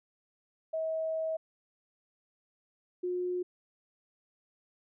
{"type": "tone pair in turn", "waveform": "sine", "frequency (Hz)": [641, 359.7], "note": ["E5", "F#4"], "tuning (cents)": [-49, -49], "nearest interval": "minor seventh", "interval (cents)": 1000, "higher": "first", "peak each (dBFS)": [-30, -30], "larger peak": "neither", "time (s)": [[0.73, 1.37], [3.03, 3.43]], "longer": "first", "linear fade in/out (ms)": 10, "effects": []}